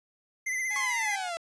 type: tone with vibrato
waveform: square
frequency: 2044 Hz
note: C7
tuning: 41 cents flat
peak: -29 dBFS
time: 0.46-1.16 s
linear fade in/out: 10 ms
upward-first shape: sine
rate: 16 Hz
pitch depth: 46 cents each way
type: tone with tremolo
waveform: sawtooth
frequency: 841 Hz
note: G#5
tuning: 22 cents sharp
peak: -34 dBFS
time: 0.7-1.3 s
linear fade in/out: 10 ms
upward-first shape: sine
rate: 2.6 Hz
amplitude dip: 70%
type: exponential sweep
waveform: sawtooth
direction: down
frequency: 1108.7 to 659.3 Hz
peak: -28 dBFS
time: 0.76-1.37 s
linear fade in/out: 0 ms
effects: resampled to 22050 Hz